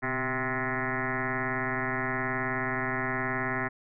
sine tone with frequency modulation, 1046.5 Hz, C6, in tune, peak -27 dBFS, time 0.02-3.69 s, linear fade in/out 20 ms, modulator 132 Hz, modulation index 7.4, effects none

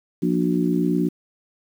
harmonic tone with a mistuned harmonic, 59 Hz, A#1, 22 cents sharp, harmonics 3 / 4 / 5 / 6, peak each -22 / -25 / -22 / -26 dBFS, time 0.22-1.09 s, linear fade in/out 10 ms, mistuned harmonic 6, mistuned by +45 cents, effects 8-bit

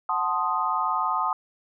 sine chord, F# diminished seventh, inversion none, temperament equal, 740 / 880 / 1046.5 / 1244.5 Hz, F#5 / A5 / C6 / Eb6, 0 / 0 / 0 / 0 cents, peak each -31 / -28 / -28 / -26 dBFS, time 0.09-1.33 s, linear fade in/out 2 ms, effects none

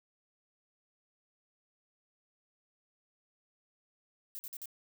violet noise bursts, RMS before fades -43 dBFS, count 4, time 4.35-4.657 s, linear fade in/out 0 ms, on 40 ms, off 49 ms, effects none

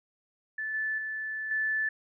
sine tone with level steps, 1747 Hz, A6, 13 cents flat, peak -31 / -28 / -32 / -26 dBFS, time 0.58-1.89 s, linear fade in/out 5 ms, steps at 0.74 / 0.98 / 1.51 s, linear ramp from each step 2 ms, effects none

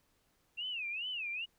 sine tone with vibrato, 2677 Hz, E7, 26 cents sharp, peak -36 dBFS, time 0.57-1.46 s, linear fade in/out 20 ms, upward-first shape sine, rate 2.4 Hz, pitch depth 220 cents each way, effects pink hiss -74 dBFS RMS until 1.58 s

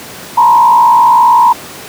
sine tone with frequency modulation, 958 Hz, A#5, 47 cents sharp, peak -3 dBFS, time 0.37-1.53 s, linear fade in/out 10 ms, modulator 57.8 Hz, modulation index 0.99, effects pink hiss -28 dBFS RMS until 1.88 s + high-pass 150 Hz 12 dB/octave

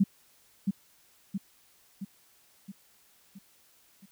sine tone with echo, 196 Hz, G3, in tune, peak -18 dBFS, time 0-0.04 s, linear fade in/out 10 ms, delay 670 ms, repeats 6, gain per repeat -5 dB, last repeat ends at 4.06 s, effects white hiss -63 dBFS RMS until 4.11 s

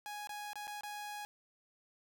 sawtooth tone with dropouts, 830.6 Hz, G#5, in tune, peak -38 dBFS, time 0.06-1.25 s, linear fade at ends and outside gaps 0 ms, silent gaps 0.272-0.293 / 0.532-0.556 / 0.671-0.678 / 0.809-0.834 s, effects none

